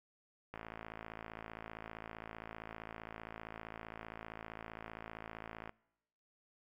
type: click train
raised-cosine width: 0.5 ms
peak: -30 dBFS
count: 286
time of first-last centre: 0.54-5.694 s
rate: 55.3 Hz
effects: noise-tail reverb RT60 0.9 s tail -24 dB re dry